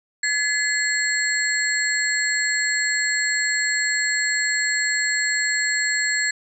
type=tone cluster; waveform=sine; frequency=1708 / 2030 / 4289 / 7610 Hz; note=G#6 / B6 / C8 / A#8; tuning=+48 / +47 / +42 / +35 cents; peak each=-22 / -26 / -28 / -26 dBFS; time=0.23-6.31 s; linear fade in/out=5 ms; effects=none